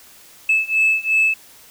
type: beating tone pair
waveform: sine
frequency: 2611 / 2613.8 Hz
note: E7 / E7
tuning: -17 / -15 cents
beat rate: 2.8 Hz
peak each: -17 / -16 dBFS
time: 0.49-1.34 s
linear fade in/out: 5 ms
effects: tanh soft clip ceiling -9 dBFS + white hiss -46 dBFS RMS until 1.7 s